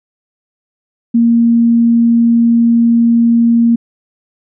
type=tone; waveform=sine; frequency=233.1 Hz; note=A#3; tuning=in tune; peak=-6 dBFS; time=1.14-3.76 s; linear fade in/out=10 ms; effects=none